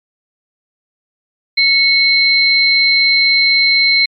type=tone pair together; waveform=sine; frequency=2200 / 4124 Hz; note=C#7 / C8; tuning=-14 / -26 cents; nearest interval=major seventh; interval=1088 cents; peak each=-11 dBFS; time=1.57-4.06 s; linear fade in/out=10 ms; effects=MP3 96 kbps